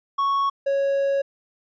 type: tone pair in turn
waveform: triangle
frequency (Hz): 1108.7 / 553.2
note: C#6 / C#5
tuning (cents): 0 / -4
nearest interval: octave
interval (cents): 1204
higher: first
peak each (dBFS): -17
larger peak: neither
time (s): 0.18-0.5 / 0.66-1.22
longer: second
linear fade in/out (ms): 10
effects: resampled to 16000 Hz